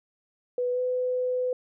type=tone with pitch glide; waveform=sine; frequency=493.9 to 502.8 Hz; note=B4 to B4; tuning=0 to +31 cents; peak=-24 dBFS; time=0.58-1.53 s; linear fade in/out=2 ms; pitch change=+31 cents; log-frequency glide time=0.72-0.8 s; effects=none